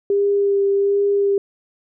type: tone with vibrato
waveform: sine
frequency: 400 Hz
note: G4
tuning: 35 cents sharp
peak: -14 dBFS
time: 0.1-1.38 s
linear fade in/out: 2 ms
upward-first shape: sine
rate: 1.3 Hz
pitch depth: 14 cents each way
effects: none